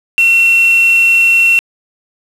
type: tone with quantisation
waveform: sine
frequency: 2716 Hz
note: F7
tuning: 49 cents flat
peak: -6 dBFS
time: 0.18-1.59 s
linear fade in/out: 0 ms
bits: 3
effects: low-pass 10000 Hz 12 dB/octave